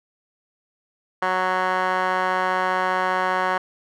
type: tone with band-pass filter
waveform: 15% pulse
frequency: 185 Hz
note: F#3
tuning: in tune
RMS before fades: -22 dBFS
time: 1.22-3.58 s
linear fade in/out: 5 ms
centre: 1200 Hz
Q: 9
effects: none